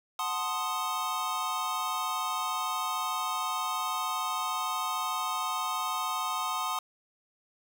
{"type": "chord", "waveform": "square", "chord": "F# diminished seventh", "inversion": "none", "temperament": "equal", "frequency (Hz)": [740, 880, 1046.5, 1244.5], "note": ["F#5", "A5", "C6", "Eb6"], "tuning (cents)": [0, 0, 0, 0], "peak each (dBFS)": [-39, -38, -35, -34], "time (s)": [0.19, 6.79], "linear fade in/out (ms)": 2, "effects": []}